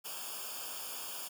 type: noise with comb filter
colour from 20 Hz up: white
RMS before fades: -42 dBFS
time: 0.04-1.29 s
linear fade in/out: 20 ms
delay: 0.5 ms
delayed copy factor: -0.9
effects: none